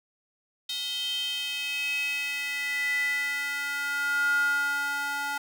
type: tone with high-pass filter sweep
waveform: square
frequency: 284.5 Hz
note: C#4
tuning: 45 cents sharp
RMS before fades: -29 dBFS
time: 0.69-5.38 s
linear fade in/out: 5 ms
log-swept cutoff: 3500 to 1100 Hz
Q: 8.2
effects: none